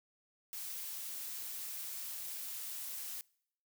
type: noise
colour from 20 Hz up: blue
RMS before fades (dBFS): -43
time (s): 0.53-3.21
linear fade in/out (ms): 0
effects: noise-tail reverb RT60 0.7 s tail -25 dB re dry